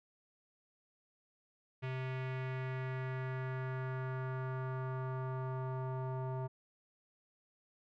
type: tone with low-pass filter sweep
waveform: square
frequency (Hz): 130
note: C3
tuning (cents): -11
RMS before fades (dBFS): -39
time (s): 1.82-6.48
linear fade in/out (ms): 20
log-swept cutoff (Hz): 2500 to 890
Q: 2.2
effects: none